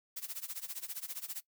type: noise with tremolo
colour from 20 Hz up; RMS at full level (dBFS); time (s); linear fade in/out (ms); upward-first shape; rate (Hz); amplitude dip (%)
blue; -39; 0.16-1.41; 10; sine; 15; 90
effects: noise-tail reverb RT60 0.1 s tail -20 dB re dry